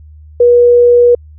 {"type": "tone", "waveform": "sine", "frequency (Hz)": 482.8, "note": "B4", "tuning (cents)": -39, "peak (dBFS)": -3, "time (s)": [0.4, 1.15], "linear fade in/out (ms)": 5, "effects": ["added 76 Hz sine -33 dBFS peak until 1.38 s"]}